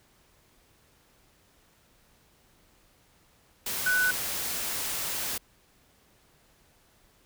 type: tone in noise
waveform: sine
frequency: 1491 Hz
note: F#6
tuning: 13 cents sharp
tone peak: -22 dBFS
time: 3.86-4.11 s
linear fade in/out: 5 ms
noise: white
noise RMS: -32 dBFS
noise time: 3.66-5.38 s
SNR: +7 dB
effects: pink hiss -63 dBFS RMS until 7.25 s